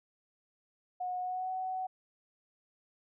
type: tone with pitch glide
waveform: sine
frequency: 728 to 748.5 Hz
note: F#5 to F#5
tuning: -28 to +20 cents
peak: -33 dBFS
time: 1-1.87 s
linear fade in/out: 10 ms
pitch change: +48 cents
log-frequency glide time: 1.2-1.51 s
effects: none